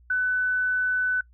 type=tone; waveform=sine; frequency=1500 Hz; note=F#6; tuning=23 cents sharp; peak=-21 dBFS; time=0.1-1.21 s; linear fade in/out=5 ms; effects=noise-tail reverb RT60 0.1 s tail -23 dB re dry + added 60 Hz sine -52 dBFS peak until 1.33 s